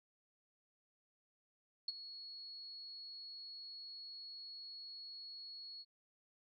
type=tone with ADSR envelope; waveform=sine; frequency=4348 Hz; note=C#8; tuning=34 cents flat; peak=-34 dBFS; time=1.88-5.85 s; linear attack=4 ms; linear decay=26 ms; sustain=-14 dB; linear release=42 ms; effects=none